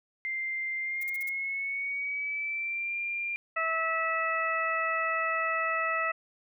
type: tone with pitch glide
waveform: sine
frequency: 2093 to 2390 Hz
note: C7 to D7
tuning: 0 to +30 cents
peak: -30 dBFS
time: 0.25-3.36 s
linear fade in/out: 0 ms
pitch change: +230 cents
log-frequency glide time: 0.78-2.96 s
type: noise bursts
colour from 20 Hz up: violet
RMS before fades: -43 dBFS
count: 5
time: 1.01-1.294 s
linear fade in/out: 5 ms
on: 24 ms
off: 41 ms
type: harmonic tone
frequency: 651 Hz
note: E5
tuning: 22 cents flat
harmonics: 1 / 2 / 3 / 4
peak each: -35 / -30 / -31 / -35 dBFS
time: 3.56-6.12 s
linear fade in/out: 10 ms
effects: none